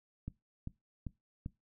click train, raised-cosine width 5 ms, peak -27 dBFS, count 4, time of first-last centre 0.28-1.461 s, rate 2.54 Hz, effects noise-tail reverb RT60 0.2 s tail -20 dB re dry

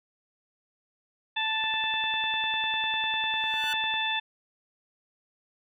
harmonic tone, 880 Hz, A5, in tune, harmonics 1 / 2 / 3 / 4, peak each -32 / -32 / -32 / -30 dBFS, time 1.36-4.2 s, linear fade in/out 10 ms
click train, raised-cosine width 0.5 ms, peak -26 dBFS, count 24, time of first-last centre 1.64-3.94 s, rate 10 Hz
sawtooth tone with exponential growth, 1481 Hz, F#6, 1 cent sharp, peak -28 dBFS, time 3.3-3.73 s, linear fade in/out 1 ms, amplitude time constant 93 ms
effects none

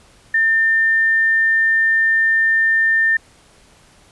sine tone, 1800 Hz, A6, 39 cents sharp, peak -12 dBFS, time 0.34-3.17 s, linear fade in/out 5 ms, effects pink hiss -50 dBFS RMS until 4.11 s + resampled to 24000 Hz

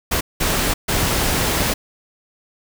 pink noise bursts at uneven times, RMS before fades -19 dBFS, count 3, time 0.11-0.21 / 0.4-0.74 / 0.88-1.74 s, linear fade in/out 10 ms, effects none

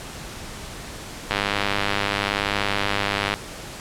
click train, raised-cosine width 0.3 ms, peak -5 dBFS, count 206, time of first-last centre 1.31-3.34 s, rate 101 Hz, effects pink hiss -36 dBFS RMS until 3.8 s + low-pass 10000 Hz 12 dB/octave

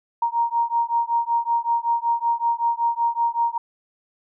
sine beating tone pair, 932.3 / 937.6 Hz, A#5 / A#5, 0 / +10 cents, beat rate 5.3 Hz, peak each -22 dBFS, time 0.22-3.58 s, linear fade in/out 5 ms, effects none

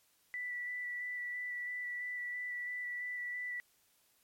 sine tone with vibrato, 1968 Hz, B6, 7 cents flat, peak -37 dBFS, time 0.34-3.6 s, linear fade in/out 0 ms, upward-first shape square, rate 3 Hz, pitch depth 10 cents each way, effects white hiss -71 dBFS RMS until 4.23 s + MP3 64 kbps

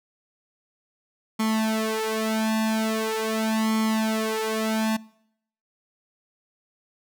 sawtooth tone with flanger, 220 Hz, A3, in tune, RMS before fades -25 dBFS, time 1.39-4.97 s, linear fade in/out 10 ms, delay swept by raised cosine 0.92 to 3.42 ms, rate 0.42 Hz, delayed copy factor +1, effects noise-tail reverb RT60 0.7 s tail -23 dB re dry

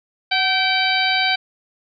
harmonic tone with a mistuned harmonic, 772 Hz, G5, 27 cents flat, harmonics 1 / 2 / 3 / 4 / 5 / 6, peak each -22 / -23 / -21 / -24 / -24 / -25 dBFS, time 0.31-1.36 s, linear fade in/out 10 ms, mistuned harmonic 1, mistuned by -56 cents, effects none

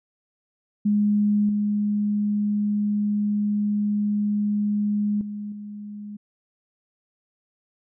sine tone with level steps, 207.4 Hz, G#3, 2 cents flat, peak -17 / -20 / -29 / -33 dBFS, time 0.85-6.17 s, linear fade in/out 10 ms, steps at 1.49 / 5.21 / 5.52 s, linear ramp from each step 2 ms, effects none

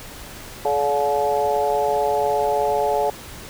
harmonic tone with a mistuned harmonic, 142.7 Hz, D3, 49 cents flat, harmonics 3 / 4 / 5 / 6, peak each -23 / -23 / -23 / -23 dBFS, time 0.65-3.1 s, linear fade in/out 2 ms, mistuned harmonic 4, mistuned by +17 cents, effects pink hiss -38 dBFS RMS until 3.49 s

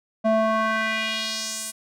square tone with band-pass filter sweep, 220.3 Hz, A3, 2 cents sharp, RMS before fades -24 dBFS, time 0.24-1.72 s, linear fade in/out 20 ms, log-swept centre 560 to 9800 Hz, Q 1.9, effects none

